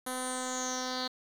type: tone with low-pass filter sweep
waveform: 10% pulse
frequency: 254.9 Hz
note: C4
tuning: 45 cents flat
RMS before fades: -35 dBFS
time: 0.06-1.08 s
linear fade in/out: 10 ms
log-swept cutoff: 11000 to 4300 Hz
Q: 8
effects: 9-bit